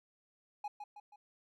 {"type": "tone with echo", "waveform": "triangle", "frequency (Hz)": 830.6, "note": "G#5", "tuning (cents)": 0, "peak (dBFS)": -35, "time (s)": [0.64, 0.68], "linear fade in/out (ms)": 5, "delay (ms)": 160, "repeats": 3, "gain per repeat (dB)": -6, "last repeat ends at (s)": 1.16, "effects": []}